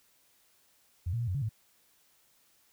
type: tone with pitch steps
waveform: sine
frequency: 87.7 / 117.1 / 119.1 / 92 / 140.2 / 109.2 Hz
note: F2 / A#2 / A#2 / F#2 / C#3 / A2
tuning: +8 / +8 / +38 / -9 / +20 / -13 cents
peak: -29 dBFS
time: 1.06-1.492 s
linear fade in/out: 10 ms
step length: 72 ms
effects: white hiss -67 dBFS RMS until 2.72 s